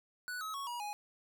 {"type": "tone with pitch steps", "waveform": "square", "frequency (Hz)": [1480, 1281, 1108.7, 959.7, 830.6], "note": ["F#6", "E6", "C#6", "B5", "G#5"], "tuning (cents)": [0, -50, 0, -50, 0], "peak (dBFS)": -39, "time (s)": [0.28, 0.93], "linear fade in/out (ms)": 0, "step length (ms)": 130, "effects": []}